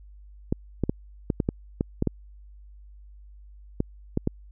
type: clicks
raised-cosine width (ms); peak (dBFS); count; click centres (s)
3; -10; 12; 0.525 / 0.837 / 0.895 / 1.302 / 1.402 / 1.489 / 1.809 / 2.024 / 2.073 / 3.804 / 4.174 / 4.274
effects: added 50 Hz sine -45 dBFS peak until 4.51 s